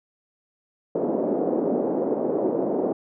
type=band-pass noise; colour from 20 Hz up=pink; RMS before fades=-24 dBFS; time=0.95-2.93 s; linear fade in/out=5 ms; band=260 to 600 Hz; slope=24 dB/octave; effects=none